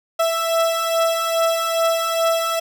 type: beating tone pair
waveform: 30% pulse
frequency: 659.3 / 661.7 Hz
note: E5 / E5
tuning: 0 / +6 cents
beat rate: 2.4 Hz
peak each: -20 / -16 dBFS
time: 0.19-2.6 s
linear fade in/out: 10 ms
effects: none